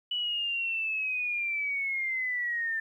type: linear sweep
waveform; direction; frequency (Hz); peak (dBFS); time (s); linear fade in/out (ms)
sine; down; 2963 to 1779; -28; 0.11-2.8; 5
effects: 11-bit